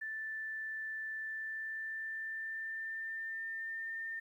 sine tone with pitch glide, 1762 to 1808.4 Hz, A6 to A6, +2 to +47 cents, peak -38 dBFS, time 0.01-4.2 s, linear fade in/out 10 ms, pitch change +45 cents, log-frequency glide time 1.18-3.95 s, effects 12-bit

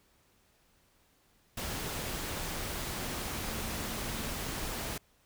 sine tone in noise, 223.1 Hz, A3, 24 cents sharp, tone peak -45 dBFS, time 3.35-4.37 s, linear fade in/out 5 ms, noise pink, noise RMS -37 dBFS, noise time 1.57-4.98 s, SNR -11 dB, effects pink hiss -68 dBFS RMS until 5.25 s

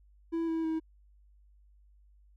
triangle tone with pitch steps, 330.7 / 325.4 / 320.2 Hz, E4 / E4 / D#4, +6 / -22 / +50 cents, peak -27 dBFS, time 0.32-0.8 s, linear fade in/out 20 ms, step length 160 ms, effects added 50 Hz sine -58 dBFS peak until 2.36 s

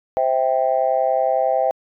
sine chord, C major, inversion none, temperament just, 523.3 / 654.1 / 784.9 Hz, C5 / E5 / G5, 0 / -14 / +2 cents, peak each -20 / -19 / -20 dBFS, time 0.17-1.71 s, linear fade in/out 0 ms, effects tanh soft clip ceiling -6 dBFS

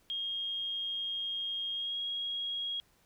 sine tone with pitch glide, 3244 to 3289 Hz, G#7 to G#7, -41 to -18 cents, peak -33 dBFS, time 0.1-2.8 s, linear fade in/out 0 ms, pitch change +23 cents, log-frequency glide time 1.73-1.99 s, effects pink hiss -68 dBFS RMS until 3.05 s

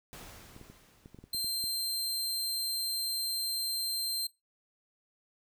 pink noise with exponential decay, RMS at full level -46 dBFS, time 0.13-2.07 s, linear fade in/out 0 ms, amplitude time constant 420 ms
clicks, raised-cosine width 3 ms, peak -36 dBFS, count 10, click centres 0.564 / 0.613 / 0.7 / 1.059 / 1.146 / 1.188 / 1.24 / 1.347 / 1.445 / 1.64 s
sawtooth tone, 4146 Hz, C8, 17 cents flat, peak -28 dBFS, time 1.33-4.27 s, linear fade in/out 5 ms
effects noise-tail reverb RT60 0.2 s tail -20 dB re dry

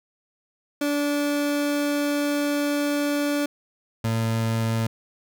30% pulse tone pair in turn, 289.8 / 113.16 Hz, D4 / A2, -23 / +49 cents, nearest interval octave + major third, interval 1628 cents, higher first, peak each -19 dBFS, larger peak neither, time 0.81-3.46 / 4.04-4.87 s, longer first, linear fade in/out 5 ms, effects none

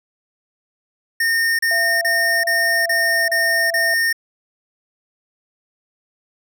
square tone bursts, 1829 Hz, A#6, 33 cents flat, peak -16 dBFS, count 7, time 1.2-4.128 s, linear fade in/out 5 ms, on 390 ms, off 33 ms
sine tone with pitch glide, 675 to 669.2 Hz, E5 to E5, +41 to +26 cents, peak -23 dBFS, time 1.71-3.94 s, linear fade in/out 2 ms, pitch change -15 cents, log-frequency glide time 2.74-3.38 s
effects none

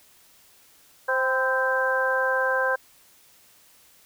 harmonic tone with a mistuned harmonic, 261.6 Hz, C4, in tune, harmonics 2 / 3 / 4 / 5 / 6, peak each -25 / -32 / -28 / -36 / -24 dBFS, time 1.08-2.76 s, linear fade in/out 10 ms, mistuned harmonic 4, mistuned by -38 cents, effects white hiss -56 dBFS RMS until 4.05 s

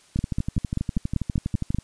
two click trains, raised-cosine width 5 ms, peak -11 / -13 dBFS, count 9 / 21, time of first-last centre 0.19-1.746 / 0.16-1.786 s, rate 5.14 / 12.3 Hz, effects white hiss -56 dBFS RMS until 1.83 s + resampled to 22050 Hz

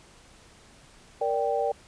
sine chord, G minor, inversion first, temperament equal with one note detuned, 466.2 / 583.9 / 784 Hz, Bb4 / D5 / G5, 0 / -10 / 0 cents, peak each -28 dBFS, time 1.21-1.72 s, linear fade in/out 5 ms, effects pink hiss -54 dBFS RMS until 1.87 s + resampled to 22050 Hz

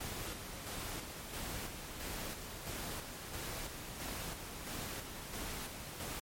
pink noise with tremolo, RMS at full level -42 dBFS, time 0-6.2 s, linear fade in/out 10 ms, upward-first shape square, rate 1.5 Hz, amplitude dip 40%, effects MP3 64 kbps

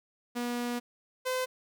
sawtooth tone pair in turn, 241.6 / 511.9 Hz, B3 / C5, -38 / -38 cents, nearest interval octave + minor second, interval 1300 cents, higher second, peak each -27 / -25 dBFS, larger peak second, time 0.35-0.8 / 1.25-1.46 s, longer first, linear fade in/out 20 ms, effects none

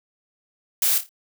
blue noise with echo, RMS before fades -20 dBFS, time 0.82-0.98 s, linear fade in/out 2 ms, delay 28 ms, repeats 4, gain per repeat -9 dB, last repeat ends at 1.092 s, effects none

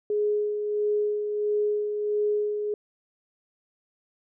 sine tone with tremolo, 418.1 Hz, G#4, 12 cents sharp, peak -21 dBFS, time 0.1-2.74 s, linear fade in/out 2 ms, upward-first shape sine, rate 1.5 Hz, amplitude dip 45%, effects none

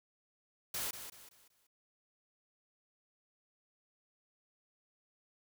white noise with echo, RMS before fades -38 dBFS, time 0.74-0.91 s, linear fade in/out 5 ms, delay 190 ms, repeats 4, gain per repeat -9 dB, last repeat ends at 1.67 s, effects none

